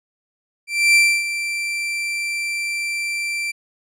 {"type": "tone with ADSR envelope", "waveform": "40% pulse", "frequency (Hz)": 2349, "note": "D7", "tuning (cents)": 0, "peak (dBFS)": -9, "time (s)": [0.67, 3.52], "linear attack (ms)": 280, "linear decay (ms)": 280, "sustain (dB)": -12, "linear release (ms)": 16, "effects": ["low-pass 11000 Hz 12 dB/octave"]}